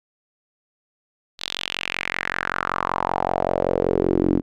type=tone with band-pass filter sweep; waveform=sawtooth; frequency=45.25 Hz; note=F#1; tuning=38 cents flat; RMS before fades=-23 dBFS; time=1.38-4.42 s; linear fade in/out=50 ms; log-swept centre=4000 to 280 Hz; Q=3.6; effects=none